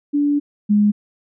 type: tone pair in turn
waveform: sine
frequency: 289.6 / 207.6 Hz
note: D4 / G#3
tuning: -24 / 0 cents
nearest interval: tritone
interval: 576 cents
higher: first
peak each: -14 / -11 dBFS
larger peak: second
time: 0.13-0.4 / 0.69-0.92 s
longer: first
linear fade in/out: 20 ms
effects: none